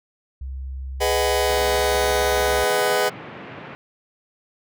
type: tone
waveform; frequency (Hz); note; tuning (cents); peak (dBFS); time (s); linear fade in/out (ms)
sine; 66.1; C2; +18; -28; 0.41-2.64; 5
type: chord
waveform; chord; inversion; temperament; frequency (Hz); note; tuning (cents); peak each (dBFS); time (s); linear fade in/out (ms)
sawtooth; G# minor seventh; none; just; 415.3 / 498.4 / 623 / 747.5; G#4 / B4 / D#5 / F#5; 0 / +16 / +2 / +17; -19 / -19 / -20 / -21; 1-3.1; 20
type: band-pass noise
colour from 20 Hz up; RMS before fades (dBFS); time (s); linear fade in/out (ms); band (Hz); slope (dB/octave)
pink; -38; 1.49-3.75; 0; 120 to 2700; 24
effects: none